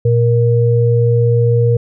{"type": "tone pair together", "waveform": "sine", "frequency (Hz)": [117.8, 471.2], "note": ["A#2", "A#4"], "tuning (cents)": [19, 19], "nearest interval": "2 octaves", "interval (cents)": 2400, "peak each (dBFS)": [-10, -14], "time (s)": [0.05, 1.77], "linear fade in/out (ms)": 5, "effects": []}